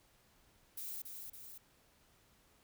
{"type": "noise with echo", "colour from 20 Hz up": "violet", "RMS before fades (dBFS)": -44, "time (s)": [0.77, 1.02], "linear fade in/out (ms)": 5, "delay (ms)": 280, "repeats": 2, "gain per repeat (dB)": -4, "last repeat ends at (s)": 1.58, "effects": ["pink hiss -69 dBFS RMS until 2.63 s"]}